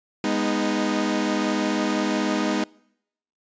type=chord; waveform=sawtooth; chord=G# minor; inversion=none; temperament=equal with one note detuned; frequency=205.4 / 246.9 / 311.1 Hz; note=G#3 / B3 / D#4; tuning=-19 / 0 / 0 cents; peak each=-22 / -23 / -21 dBFS; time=0.24-2.64 s; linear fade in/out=2 ms; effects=noise-tail reverb RT60 0.8 s tail -26 dB re dry + resampled to 16000 Hz